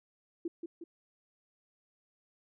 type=tone with echo; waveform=sine; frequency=337.5 Hz; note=E4; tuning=41 cents sharp; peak=-32 dBFS; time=0.45-0.48 s; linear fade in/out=5 ms; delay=180 ms; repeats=2; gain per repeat=-5 dB; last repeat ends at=0.84 s; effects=none